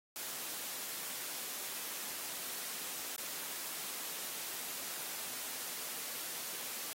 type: noise with dropouts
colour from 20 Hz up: white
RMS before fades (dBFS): -42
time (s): 0.16-6.93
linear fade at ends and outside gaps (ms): 0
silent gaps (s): 3.161-3.18
effects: high-pass 200 Hz 12 dB/octave + AAC 48 kbps